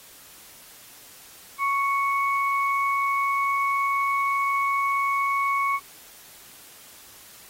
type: tone pair together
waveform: sine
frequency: 1108.7 / 2219 Hz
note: C#6 / C#7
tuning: 0 / +1 cents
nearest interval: octave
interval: 1201 cents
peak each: -22 / -27 dBFS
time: 1.58-5.8 s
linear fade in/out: 50 ms
effects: white hiss -48 dBFS RMS until 7.49 s + AAC 48 kbps